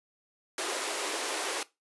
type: high-pass noise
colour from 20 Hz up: pink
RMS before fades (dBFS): -33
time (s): 0.58-1.63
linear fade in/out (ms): 2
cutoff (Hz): 320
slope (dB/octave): 48
effects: noise-tail reverb RT60 0.2 s tail -18 dB re dry + resampled to 24000 Hz